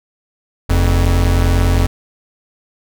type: tone pair together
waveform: square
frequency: 45.01 / 87.3 Hz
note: F#1 / F2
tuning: -47 / 0 cents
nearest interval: major seventh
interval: 1147 cents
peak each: -14 dBFS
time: 0.69-1.87 s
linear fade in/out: 10 ms
effects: none